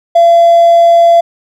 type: tone with hard clipping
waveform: triangle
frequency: 680 Hz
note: F5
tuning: 46 cents flat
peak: -3 dBFS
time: 0.15-1.21 s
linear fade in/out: 10 ms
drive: 4 dB
effects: none